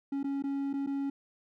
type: tone with dropouts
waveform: triangle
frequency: 277.4 Hz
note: C#4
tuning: 1 cent sharp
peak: -28 dBFS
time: 0.12-1.1 s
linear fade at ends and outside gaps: 5 ms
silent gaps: 0.231-0.242 / 0.424-0.438 / 0.731-0.737 / 0.864-0.871 s
effects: none